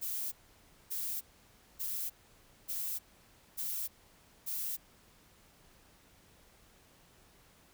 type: noise bursts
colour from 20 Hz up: violet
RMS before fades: -37 dBFS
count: 6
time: 0.01-4.77 s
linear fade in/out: 20 ms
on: 310 ms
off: 580 ms
effects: pink hiss -63 dBFS RMS until 7.73 s